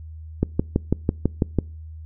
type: click train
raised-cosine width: 3 ms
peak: -5 dBFS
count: 8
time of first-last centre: 0.43-1.587 s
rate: 6.05 Hz
effects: noise-tail reverb RT60 0.4 s tail -26 dB re dry + added 79 Hz sine -35 dBFS peak until 2.05 s